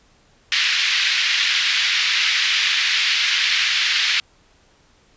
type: band-pass noise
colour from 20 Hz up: pink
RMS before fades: -19 dBFS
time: 0.52-4.2 s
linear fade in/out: 0 ms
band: 1900 to 4700 Hz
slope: 24 dB/octave
effects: pink hiss -56 dBFS RMS until 5.16 s + resampled to 16000 Hz